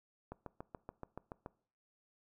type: click train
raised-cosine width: 1 ms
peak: -30 dBFS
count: 9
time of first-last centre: 0.32-1.461 s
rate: 7.01 Hz
effects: noise-tail reverb RT60 0.5 s tail -21 dB re dry